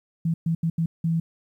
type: tone bursts at uneven times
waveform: sine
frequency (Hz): 164.81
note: E3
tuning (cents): 0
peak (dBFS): -20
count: 5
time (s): 0.25-0.34 / 0.46-0.55 / 0.63-0.7 / 0.78-0.86 / 1.04-1.2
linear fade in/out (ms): 5
effects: 10-bit